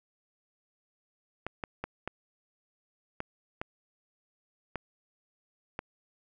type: clicks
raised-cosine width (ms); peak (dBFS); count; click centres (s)
0.5; -19; 8; 1.466 / 1.638 / 1.84 / 2.076 / 3.204 / 3.615 / 4.757 / 5.791
effects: none